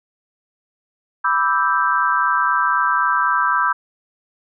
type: chord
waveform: sine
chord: E minor seventh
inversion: second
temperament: equal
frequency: 987.8 / 1174.7 / 1318.5 / 1568 Hz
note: B5 / D6 / E6 / G6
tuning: 0 / 0 / 0 / 0 cents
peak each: -20 / -21 / -20 / -20 dBFS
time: 1.24-3.73 s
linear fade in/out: 10 ms
effects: none